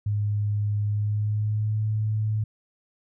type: tone with pitch glide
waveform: sine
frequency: 103.83 to 107.8 Hz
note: G#2 to A2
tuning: 0 to -35 cents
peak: -22 dBFS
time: 0.06-2.44 s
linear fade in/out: 5 ms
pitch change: +65 cents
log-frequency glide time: 0.86-1.82 s
effects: none